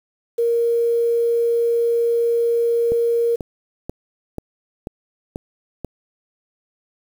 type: tone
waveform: sine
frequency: 467.9 Hz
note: A#4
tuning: 6 cents sharp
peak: -15 dBFS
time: 0.38-3.36 s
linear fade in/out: 10 ms
type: click train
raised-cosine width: 2 ms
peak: -14 dBFS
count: 7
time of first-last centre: 2.92-5.847 s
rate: 2.05 Hz
effects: 7-bit